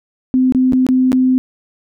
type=tone with dropouts; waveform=sine; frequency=257.1 Hz; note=C4; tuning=30 cents flat; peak=-9 dBFS; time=0.34-1.38 s; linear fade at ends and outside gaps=0 ms; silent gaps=0.523-0.548 / 0.723-0.733 / 0.866-0.888 / 1.119-1.129 s; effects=none